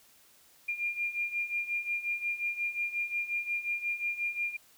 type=beating tone pair; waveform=sine; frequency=2400 / 2405.6 Hz; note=D7 / D7; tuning=+37 / +41 cents; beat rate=5.6 Hz; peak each=-36 / -32 dBFS; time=0.68-4.57 s; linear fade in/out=10 ms; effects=white hiss -61 dBFS RMS until 4.77 s